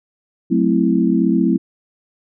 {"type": "chord", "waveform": "sine", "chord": "F# half-diminished seventh", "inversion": "none", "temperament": "equal", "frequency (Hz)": [185, 220, 261.6, 329.6], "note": ["F#3", "A3", "C4", "E4"], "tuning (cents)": [0, 0, 0, 0], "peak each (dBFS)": -18, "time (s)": [0.5, 1.58], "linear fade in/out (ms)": 20, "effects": []}